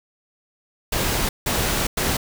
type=noise bursts at uneven times; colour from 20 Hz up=pink; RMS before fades=-22 dBFS; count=3; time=0.92-1.29 / 1.46-1.87 / 1.97-2.17 s; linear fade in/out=5 ms; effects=none